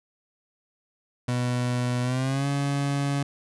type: tone with pitch glide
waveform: 30% pulse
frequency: 123.47 to 141.01 Hz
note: B2 to C#3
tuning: 0 to +30 cents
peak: -21 dBFS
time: 1.28-3.23 s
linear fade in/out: 5 ms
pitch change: +230 cents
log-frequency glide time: 2.02-2.47 s
effects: resampled to 24000 Hz